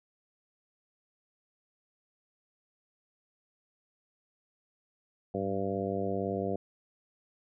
harmonic tone with a mistuned harmonic, 98 Hz, G2, in tune, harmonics 1 / 2 / 3 / 4 / 5 / 6 / 7, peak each -40 / -36 / -39 / -36 / -36 / -39 / -38 dBFS, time 5.34-6.56 s, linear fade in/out 5 ms, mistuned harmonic 1, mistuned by +62 cents, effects none

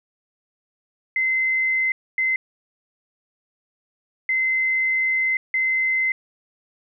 sine tone bursts at uneven times, 2061 Hz, C7, 27 cents flat, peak -18 dBFS, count 4, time 1.16-1.92 / 2.18-2.36 / 4.29-5.37 / 5.54-6.12 s, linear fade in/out 2 ms, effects none

